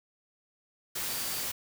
sine tone in noise, 4627 Hz, D8, 27 cents flat, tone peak -43 dBFS, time 1.09-1.44 s, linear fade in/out 10 ms, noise white, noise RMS -34 dBFS, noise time 0.95-1.52 s, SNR -12 dB, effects none

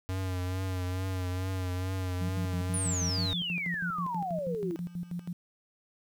square tone with vibrato, 92.5 Hz, F#2, in tune, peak -31 dBFS, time 0.09-3.33 s, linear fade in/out 0 ms, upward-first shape triangle, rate 2.3 Hz, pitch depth 50 cents each way
sine tone with tremolo, 174.5 Hz, F3, 1 cent flat, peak -32 dBFS, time 2.21-5.33 s, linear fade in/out 5 ms, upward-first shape square, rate 6.2 Hz, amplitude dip 80%
sine exponential sweep, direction down, 9950 to 320 Hz, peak -31 dBFS, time 2.74-4.76 s, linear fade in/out 0 ms
effects 10-bit

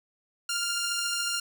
10% pulse beating tone pair, 1396.9 / 1410.9 Hz, F6 / F6, 0 / +17 cents, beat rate 14 Hz, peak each -20 / -28 dBFS, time 0.49-1.4 s, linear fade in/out 5 ms, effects none

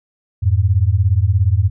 sine beating tone pair, 87.31 / 104.31 Hz, F2 / G#2, 0 / +8 cents, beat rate 17 Hz, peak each -14 dBFS, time 0.42-1.7 s, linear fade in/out 20 ms, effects none

